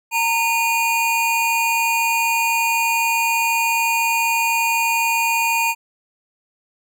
square tone pair together, 918.5 / 2452 Hz, A#5 / D#7, -26 / -26 cents, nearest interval octave + perfect fourth, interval 1700 cents, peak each -20 dBFS, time 0.11-5.75 s, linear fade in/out 50 ms, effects none

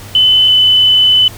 sine tone pair in turn, 3023 / 3011 Hz, F#7 / F#7, +36 / +30 cents, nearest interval unison, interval 6 cents, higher first, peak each -5 dBFS, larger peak neither, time 0.15-0.48 / 0.48-1.28 s, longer second, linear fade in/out 2 ms, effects added 101 Hz sine -32 dBFS peak until 1.37 s + pink hiss -33 dBFS RMS until 1.37 s

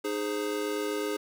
square chord, Ab major, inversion second, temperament equal with one note detuned, 307.4 / 415.3 / 523.3 Hz, Eb4 / Ab4 / C5, -21 / 0 / 0 cents, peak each -35 / -32 / -38 dBFS, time 0.04-1.17 s, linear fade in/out 10 ms, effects none

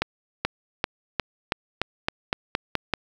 accelerating click train, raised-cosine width 0.3 ms, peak -6 dBFS, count 11, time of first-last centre 0.02-2.937 s, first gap 430 ms, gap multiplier 0.91, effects 7-bit

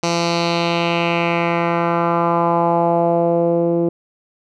10% pulse tone with low-pass filter sweep, 170 Hz, F3, 46 cents flat, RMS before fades -17 dBFS, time 0.03-3.89 s, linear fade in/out 5 ms, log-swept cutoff 5700 to 390 Hz, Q 2.4, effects none

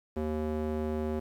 square tone with band-pass filter, 77 Hz, D#2, 17 cents flat, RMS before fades -32 dBFS, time 0.16-1.2 s, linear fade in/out 10 ms, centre 370 Hz, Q 1.2, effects 10-bit

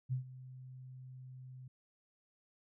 sine tone with ADSR envelope, 128.6 Hz, C3, 30 cents flat, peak -31 dBFS, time 0.09-1.68 s, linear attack 34 ms, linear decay 110 ms, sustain -17 dB, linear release 5 ms, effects none

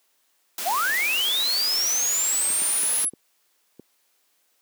white noise, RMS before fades -30 dBFS, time 0.58-3.05 s, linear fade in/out 2 ms
sine linear sweep, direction up, 621 to 11000 Hz, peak -21 dBFS, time 0.65-3.1 s, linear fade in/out 20 ms
clicks, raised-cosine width 3 ms, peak -23 dBFS, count 6, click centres 2.503 / 2.62 / 2.834 / 3.043 / 3.136 / 3.796 s
effects white hiss -67 dBFS RMS until 4.61 s + high-pass 300 Hz 12 dB/octave

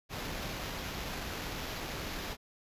pink noise with sample-and-hold, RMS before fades -39 dBFS, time 0.09-2.37 s, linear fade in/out 50 ms, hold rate 8820 Hz, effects resampled to 32000 Hz

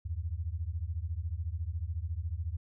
sine beating tone pair, 77 / 91 Hz, D#2 / F#2, -17 / -28 cents, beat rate 14 Hz, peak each -35 / -36 dBFS, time 0.05-2.57 s, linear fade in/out 10 ms, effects none

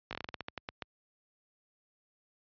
slowing click train, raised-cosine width 0.3 ms, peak -21 dBFS, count 13, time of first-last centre 0.11-0.822 s, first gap 18 ms, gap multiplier 1.2, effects high-pass 60 Hz 12 dB/octave + resampled to 11025 Hz

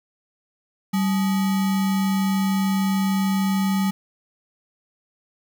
sine tone with sample-and-hold, 193.4 Hz, G3, 23 cents flat, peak -18 dBFS, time 0.93-3.91 s, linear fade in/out 10 ms, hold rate 1050 Hz, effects none

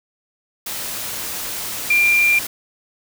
sine tone in noise, 2384 Hz, D7, 25 cents sharp, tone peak -12 dBFS, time 1.9-2.39 s, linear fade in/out 5 ms, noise white, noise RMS -27 dBFS, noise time 0.66-2.47 s, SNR +12 dB, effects none

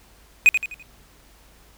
triangle tone with echo, 2494 Hz, D#7, 3 cents sharp, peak -7 dBFS, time 0.46-0.49 s, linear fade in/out 0 ms, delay 84 ms, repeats 4, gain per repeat -8 dB, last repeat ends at 0.826 s, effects added 50 Hz sine -54 dBFS peak until 1.77 s + pink hiss -54 dBFS RMS until 1.77 s

